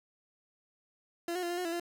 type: tone with pitch steps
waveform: 30% pulse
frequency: 341.5 / 362.9 / 345.7 / 350 / 362 / 334.2 / 345 Hz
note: F4 / F#4 / F4 / F4 / F#4 / E4 / F4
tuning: -39 / -34 / -18 / +4 / -38 / +24 / -21 cents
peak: -30 dBFS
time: 1.28-1.798 s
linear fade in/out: 2 ms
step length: 74 ms
effects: none